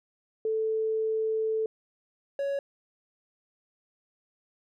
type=tone pair in turn; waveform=sine / triangle; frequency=440 / 558 Hz; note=A4 / C#5; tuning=0 / +11 cents; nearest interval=major third; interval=411 cents; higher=second; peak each=-25 / -25 dBFS; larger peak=neither; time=0.45-1.66 / 2.39-2.59 s; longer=first; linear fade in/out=2 ms; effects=none